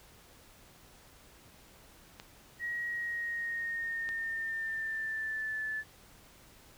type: clicks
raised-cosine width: 0.2 ms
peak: -27 dBFS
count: 2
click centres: 2.199 / 4.09 s
type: tone with pitch glide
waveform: sine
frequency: 1900 to 1742.3 Hz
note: A#6 to A6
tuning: +33 to -17 cents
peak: -33 dBFS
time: 2.59-5.84 s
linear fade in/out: 50 ms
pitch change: -150 cents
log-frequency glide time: 2.86-5.63 s
effects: pink hiss -58 dBFS RMS until 6.77 s